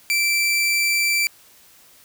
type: tone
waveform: sawtooth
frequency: 2338 Hz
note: D7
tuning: 8 cents flat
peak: -14 dBFS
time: 0.1-1.27 s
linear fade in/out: 0 ms
effects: white hiss -51 dBFS RMS until 2.04 s